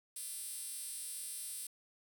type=tone with high-pass filter; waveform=5% pulse; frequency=342.9 Hz; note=F4; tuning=32 cents flat; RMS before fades=-44 dBFS; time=0.16-1.67 s; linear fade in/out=5 ms; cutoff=8400 Hz; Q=1.9; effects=none